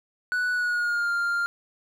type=tone with pitch glide; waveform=triangle; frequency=1480 to 1397.7 Hz; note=F#6 to F6; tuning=0 to +1 cents; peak=-21 dBFS; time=0.32-1.46 s; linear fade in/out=0 ms; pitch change=-99 cents; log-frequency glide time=0.52-1.11 s; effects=none